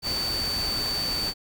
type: tone in noise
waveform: sine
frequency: 4559 Hz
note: C#8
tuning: 48 cents sharp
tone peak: -26 dBFS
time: 0.02-1.34 s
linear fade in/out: 50 ms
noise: pink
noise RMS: -33 dBFS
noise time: 0.02-1.34 s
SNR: +4 dB
effects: none